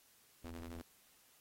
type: ring-modulated tone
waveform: sawtooth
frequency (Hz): 85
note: F2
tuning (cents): -46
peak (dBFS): -39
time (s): 0.44-0.82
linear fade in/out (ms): 5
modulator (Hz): 164
effects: white hiss -68 dBFS RMS until 1.4 s + AAC 48 kbps